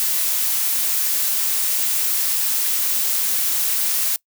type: noise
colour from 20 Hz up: blue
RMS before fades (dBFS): -20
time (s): 0-4.16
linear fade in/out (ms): 0
effects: noise-tail reverb RT60 0.1 s tail -23 dB re dry